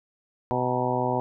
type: harmonic tone with a mistuned harmonic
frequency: 125.5 Hz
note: B2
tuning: 28 cents sharp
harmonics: 1 / 2 / 3 / 4 / 5 / 6 / 7 / 8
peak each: -31 / -31 / -31 / -31 / -31 / -31 / -31 / -31 dBFS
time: 0.51-1.2 s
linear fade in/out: 0 ms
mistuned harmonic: 8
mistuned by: -81 cents
effects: none